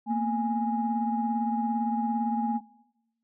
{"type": "tone cluster", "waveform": "sine", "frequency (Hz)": [228.2, 245.8, 828], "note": ["A#3", "B3", "G#5"], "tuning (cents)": [-37, -8, -5], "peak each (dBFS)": [-26, -35, -28], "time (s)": [0.06, 2.61], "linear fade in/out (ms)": 50, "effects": ["noise-tail reverb RT60 1.0 s tail -21 dB re dry", "tanh soft clip ceiling -16 dBFS"]}